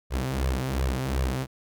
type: tone with flanger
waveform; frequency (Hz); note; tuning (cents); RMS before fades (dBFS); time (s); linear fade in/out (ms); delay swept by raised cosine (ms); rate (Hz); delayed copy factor
sawtooth; 65.41; C2; 0; -27; 0.1-1.47; 50; 1.7 to 7.6; 2.7; +0.85
effects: none